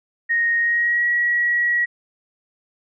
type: tone with pitch glide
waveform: sine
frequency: 1864.7 to 1917.1 Hz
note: A#6 to A#6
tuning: 0 to +48 cents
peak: -16 dBFS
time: 0.29-1.86 s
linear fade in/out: 20 ms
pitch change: +48 cents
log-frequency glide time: 0.59-1.07 s
effects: none